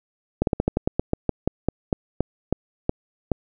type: slowing click train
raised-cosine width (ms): 2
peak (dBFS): -6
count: 17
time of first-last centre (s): 0.42-3.317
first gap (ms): 52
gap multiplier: 1.15
effects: none